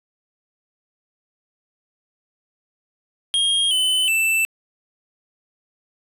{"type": "tone with pitch steps", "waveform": "square", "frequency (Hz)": [3242, 3028, 2656], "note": ["G#7", "F#7", "E7"], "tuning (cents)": [-42, 39, 12], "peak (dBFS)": -17, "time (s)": [3.34, 4.45], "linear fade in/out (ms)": 0, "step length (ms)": 370, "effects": ["resampled to 32000 Hz", "9-bit"]}